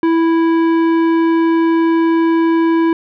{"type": "tone with tanh clipping", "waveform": "triangle", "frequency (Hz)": 329.6, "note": "E4", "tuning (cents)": 0, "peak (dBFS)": -12, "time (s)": [0.03, 2.93], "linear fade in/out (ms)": 2, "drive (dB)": 17, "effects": []}